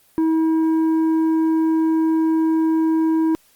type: tone with tanh clipping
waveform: sine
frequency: 321.1 Hz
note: E4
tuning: 45 cents flat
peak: -16 dBFS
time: 0.18-3.35 s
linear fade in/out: 0 ms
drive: 6 dB
effects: white hiss -56 dBFS RMS until 3.55 s + Opus 32 kbps